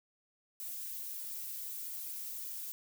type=noise with flanger; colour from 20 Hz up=violet; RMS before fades=-42 dBFS; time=0.6-2.72 s; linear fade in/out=0 ms; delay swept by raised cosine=2 to 4.6 ms; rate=1.6 Hz; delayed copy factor=+0.75; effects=none